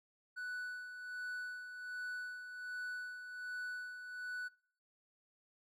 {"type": "tone with tremolo", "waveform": "triangle", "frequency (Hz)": 1485, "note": "F#6", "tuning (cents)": 6, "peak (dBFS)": -37, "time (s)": [0.36, 4.49], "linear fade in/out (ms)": 20, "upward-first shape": "sine", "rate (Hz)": 1.3, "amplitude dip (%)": 55, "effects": ["noise-tail reverb RT60 0.5 s tail -23 dB re dry"]}